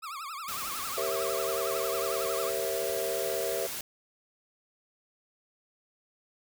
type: tone with vibrato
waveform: 40% pulse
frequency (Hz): 1208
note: D6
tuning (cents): +48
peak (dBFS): -36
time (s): 0.02-2.51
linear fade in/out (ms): 20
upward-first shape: triangle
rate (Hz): 11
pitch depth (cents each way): 230
type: noise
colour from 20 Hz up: white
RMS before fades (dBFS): -37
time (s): 0.48-3.81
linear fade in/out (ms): 2
type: chord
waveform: triangle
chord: G diminished seventh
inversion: none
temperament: equal with one note detuned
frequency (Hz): 392 / 466.2 / 543 / 659.3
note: G4 / Bb4 / Db5 / Fb5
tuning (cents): 0 / 0 / -36 / 0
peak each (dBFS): -34 / -33 / -33 / -33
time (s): 0.97-3.67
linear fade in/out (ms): 10
effects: none